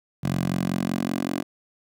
10% pulse tone with high-pass filter sweep, 45.27 Hz, F#1, 37 cents flat, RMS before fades -26 dBFS, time 0.23-1.43 s, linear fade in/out 10 ms, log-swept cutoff 140 to 290 Hz, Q 2.3, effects none

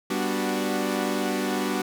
sawtooth chord, G major seventh, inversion none, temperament equal with one note detuned, 196 / 245.4 / 293.7 / 370 Hz, G3 / B3 / D4 / F#4, 0 / -11 / 0 / 0 cents, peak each -26 dBFS, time 0.1-1.82 s, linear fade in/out 5 ms, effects none

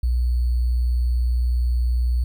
sine tone with sample-and-hold, 60.8 Hz, B1, 26 cents flat, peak -17 dBFS, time 0.03-2.24 s, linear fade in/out 5 ms, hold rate 4410 Hz, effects none

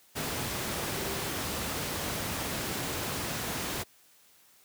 sine tone in noise, 392 Hz, G4, in tune, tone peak -42 dBFS, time 0.96-1.3 s, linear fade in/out 20 ms, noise pink, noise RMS -33 dBFS, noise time 0.15-3.84 s, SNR -12 dB, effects white hiss -61 dBFS RMS until 4.64 s + high-pass 80 Hz 12 dB/octave

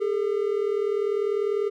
triangle tone pair together, 404.5 / 444.6 Hz, G#4 / A4, -46 / +18 cents, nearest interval major second, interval 164 cents, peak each -22 / -25 dBFS, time 0-1.7 s, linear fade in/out 20 ms, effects none

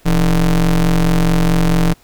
square ring-modulated tone, 73.9 Hz, D2, 11 cents sharp, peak -8 dBFS, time 0.05-1.94 s, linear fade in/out 20 ms, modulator 96.2 Hz, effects pink hiss -50 dBFS RMS until 2.03 s

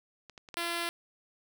clicks, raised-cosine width 0.2 ms, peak -31 / -30 / -33 / -24 dBFS, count 4, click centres 0.297 / 0.378 / 0.488 / 0.542 s
5% pulse tone, 341.2 Hz, F4, 40 cents flat, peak -20 dBFS, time 0.57-0.89 s, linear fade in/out 0 ms
effects none

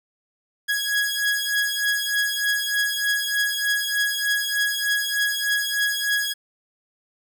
sawtooth beating tone pair, 1661.2 / 1664.5 Hz, G#6 / G#6, 0 / +3 cents, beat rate 3.3 Hz, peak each -20 / -21 dBFS, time 0.68-6.34 s, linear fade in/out 20 ms, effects none

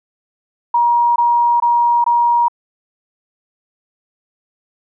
sine tone bursts, 950 Hz, A#5, 33 cents sharp, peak -10 dBFS, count 4, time 0.74-2.483 s, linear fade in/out 5 ms, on 420 ms, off 21 ms, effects none

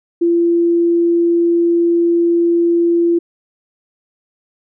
sine tone, 341 Hz, F4, 41 cents flat, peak -10 dBFS, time 0.21-3.19 s, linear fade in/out 10 ms, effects none

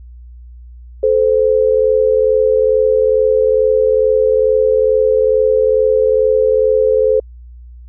sine tone pair together, 434.7 / 517 Hz, A4 / C5, -21 / -21 cents, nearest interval minor third, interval 300 cents, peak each -12 dBFS, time 1.03-7.2 s, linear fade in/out 5 ms, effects added 60 Hz sine -33 dBFS peak until 7.88 s

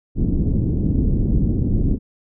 pink low-pass noise, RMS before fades -18 dBFS, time 0.15-1.99 s, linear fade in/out 50 ms, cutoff 310 Hz, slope 24 dB/octave, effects none

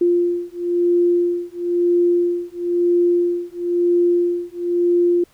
sine beating tone pair, 348.7 / 349.7 Hz, F4 / F4, -3 / +2 cents, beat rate 1 Hz, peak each -18 dBFS, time 0.01-5.24 s, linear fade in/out 5 ms, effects pink hiss -56 dBFS RMS until 5.33 s

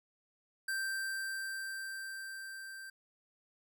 square tone with level ramp, 1568 Hz, G6, in tune, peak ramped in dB -34 to -46 dBFS, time 0.68-2.9 s, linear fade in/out 5 ms, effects none

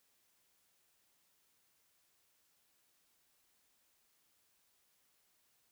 silence, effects white hiss -75 dBFS RMS until 5.71 s

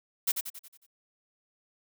blue noise with echo, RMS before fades -26 dBFS, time 0.27-0.32 s, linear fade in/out 10 ms, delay 91 ms, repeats 6, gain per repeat -6 dB, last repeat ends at 0.866 s, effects none

